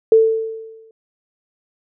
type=tone with exponential decay; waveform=sine; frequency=445.5 Hz; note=A4; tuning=22 cents sharp; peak=-5 dBFS; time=0.12-0.91 s; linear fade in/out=2 ms; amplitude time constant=170 ms; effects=none